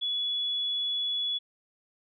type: tone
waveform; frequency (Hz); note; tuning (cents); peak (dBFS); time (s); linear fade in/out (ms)
sine; 3401; G#7; +40; -27; 0.01-1.39; 20
effects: none